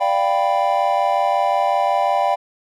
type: chord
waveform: triangle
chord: G dominant seventh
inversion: second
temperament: equal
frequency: 587.3 / 698.5 / 784 / 987.8 Hz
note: D5 / F5 / G5 / B5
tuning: 0 / 0 / 0 / 0 cents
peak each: -20 / -19 / -17 / -21 dBFS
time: 0-2.36 s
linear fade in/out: 20 ms
effects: none